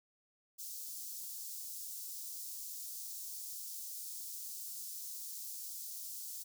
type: high-pass noise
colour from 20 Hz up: white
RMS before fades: -45 dBFS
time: 0.58-6.44 s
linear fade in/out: 20 ms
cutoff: 5000 Hz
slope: 24 dB/octave
effects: none